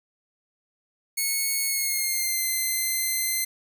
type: tone with pitch glide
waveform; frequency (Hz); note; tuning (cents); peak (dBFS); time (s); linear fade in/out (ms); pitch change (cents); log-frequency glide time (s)
5% pulse; 2201 to 2066; C#7 to C7; -13 to -22; -14; 1.17-3.45; 10; -109; 1.65-2.45
effects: none